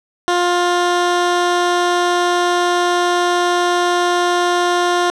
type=tone; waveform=15% pulse; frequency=352.8 Hz; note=F4; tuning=18 cents sharp; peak=-7 dBFS; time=0.28-5.1 s; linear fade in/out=0 ms; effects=low-pass 7000 Hz 12 dB/octave

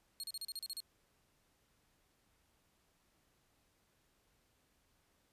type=tone bursts; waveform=sawtooth; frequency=4277 Hz; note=C8; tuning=37 cents sharp; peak=-38 dBFS; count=9; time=0.2-0.803 s; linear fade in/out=0 ms; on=35 ms; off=36 ms; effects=pink hiss -75 dBFS RMS until 5.32 s + resampled to 32000 Hz

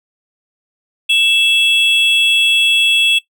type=tone pair together; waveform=triangle; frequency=2654 / 3344 Hz; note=E7 / G#7; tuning=+11 / +11 cents; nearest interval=major third; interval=400 cents; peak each=-11 dBFS; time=1.09-3.19 s; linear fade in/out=10 ms; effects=noise-tail reverb RT60 0.1 s tail -17 dB re dry

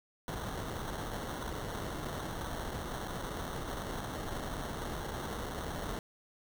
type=noise with sample-and-hold; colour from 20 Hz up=pink; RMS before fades=-39 dBFS; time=0.28-5.99 s; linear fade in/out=0 ms; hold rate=2450 Hz; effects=none

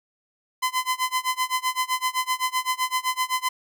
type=tone with tremolo; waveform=sawtooth; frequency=1021 Hz; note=C6; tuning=43 cents flat; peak=-16 dBFS; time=0.62-3.49 s; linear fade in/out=10 ms; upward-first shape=sine; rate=7.8 Hz; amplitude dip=95%; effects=none

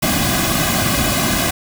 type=noise with comb filter; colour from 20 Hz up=pink; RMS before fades=-17 dBFS; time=0.02-1.51 s; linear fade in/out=10 ms; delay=2.2 ms; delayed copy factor=-0.85; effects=none

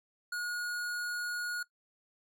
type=tone with hard clipping; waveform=sine; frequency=1444 Hz; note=F#6; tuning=43 cents flat; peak=-35 dBFS; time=0.32-1.63 s; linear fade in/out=5 ms; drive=16 dB; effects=noise-tail reverb RT60 0.1 s tail -19 dB re dry

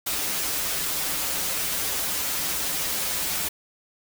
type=noise with comb filter; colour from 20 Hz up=white; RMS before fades=-27 dBFS; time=0.06-3.49 s; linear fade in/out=10 ms; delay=8.4 ms; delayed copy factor=-0.75; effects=none

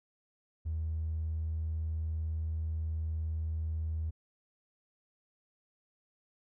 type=tone; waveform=triangle; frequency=79.5 Hz; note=D#2; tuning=38 cents sharp; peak=-28 dBFS; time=0.65-4.11 s; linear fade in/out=20 ms; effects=tanh soft clip ceiling -29 dBFS

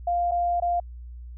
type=tone with dropouts; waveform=sine; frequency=698.5 Hz; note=F5; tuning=in tune; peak=-21 dBFS; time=0.07-0.8 s; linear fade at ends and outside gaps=5 ms; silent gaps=0.312-0.317 / 0.601-0.621 s; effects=added 60 Hz sine -37 dBFS peak until 1.37 s

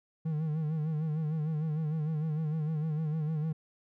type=tone with vibrato; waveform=triangle; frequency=155.56 Hz; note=D#3; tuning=in tune; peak=-27 dBFS; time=0.25-3.53 s; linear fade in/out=10 ms; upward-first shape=sine; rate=6.6 Hz; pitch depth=69 cents each way; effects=none

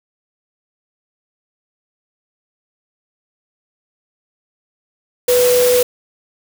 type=tone in noise; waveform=sine; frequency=493.9 Hz; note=B4; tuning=in tune; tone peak=-10 dBFS; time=5.28-5.83 s; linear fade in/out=5 ms; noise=white; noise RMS=-20 dBFS; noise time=5.28-5.83 s; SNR=+7 dB; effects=none

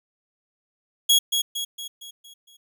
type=tone with echo; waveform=sawtooth; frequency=3322 Hz; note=G#7; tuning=in tune; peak=-11 dBFS; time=1.09-1.19 s; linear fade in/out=10 ms; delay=230 ms; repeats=6; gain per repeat=-6 dB; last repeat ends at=2.57 s; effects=none

